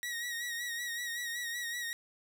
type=tone with vibrato; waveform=sawtooth; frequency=1898 Hz; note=A#6; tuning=31 cents sharp; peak=-32 dBFS; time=0.03-1.93 s; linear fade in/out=0 ms; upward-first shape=sine; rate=5.3 Hz; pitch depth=46 cents each way; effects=none